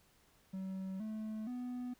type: tone with pitch steps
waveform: triangle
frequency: 190 / 217 / 247.8 Hz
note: F#3 / A3 / B3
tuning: +46 / -24 / +6 cents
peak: -37 dBFS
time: 0.53-1.94 s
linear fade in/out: 10 ms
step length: 470 ms
effects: pink hiss -69 dBFS RMS until 1.99 s